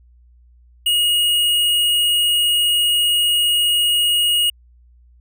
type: tone with tanh clipping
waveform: sine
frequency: 2877 Hz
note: F#7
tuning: 49 cents flat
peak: -15 dBFS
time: 0.86-4.5 s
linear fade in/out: 5 ms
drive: 18 dB
effects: added 60 Hz sine -47 dBFS peak until 5.2 s